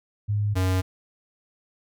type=tone pair in turn; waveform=sine / square; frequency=103.83 / 92.94 Hz; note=G#2 / F#2; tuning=0 / +8 cents; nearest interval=major second; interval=192 cents; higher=first; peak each=-21 dBFS; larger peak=neither; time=0.28-0.55 / 0.55-0.82 s; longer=neither; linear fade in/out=20 ms; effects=none